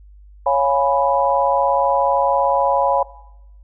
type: chord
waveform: sine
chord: C# dominant seventh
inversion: none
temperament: equal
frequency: 554.4 / 698.5 / 830.6 / 987.8 Hz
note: C#5 / E#5 / G#5 / B5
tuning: 0 / 0 / 0 / 0 cents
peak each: -18 / -22 / -19 / -19 dBFS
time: 0.46-3.03 s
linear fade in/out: 5 ms
effects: noise-tail reverb RT60 0.9 s tail -19 dB re dry + added 50 Hz sine -41 dBFS peak until 3.63 s